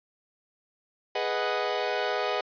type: chord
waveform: sawtooth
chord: G# minor seventh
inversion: none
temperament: equal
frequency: 415.3 / 493.9 / 622.3 / 740 Hz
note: G#4 / B4 / D#5 / F#5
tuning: 0 / 0 / 0 / 0 cents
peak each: -28 dBFS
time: 1.15-2.41 s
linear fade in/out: 5 ms
effects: resampled to 11025 Hz